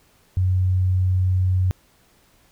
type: tone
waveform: sine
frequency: 92.4 Hz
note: F#2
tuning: 2 cents flat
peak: -16 dBFS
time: 0.37-1.71 s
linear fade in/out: 0 ms
effects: pink hiss -58 dBFS RMS until 2.51 s